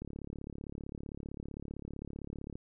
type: click train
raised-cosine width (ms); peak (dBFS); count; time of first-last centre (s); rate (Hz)
3; -29; 91; 0.02-2.555; 35.5
effects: none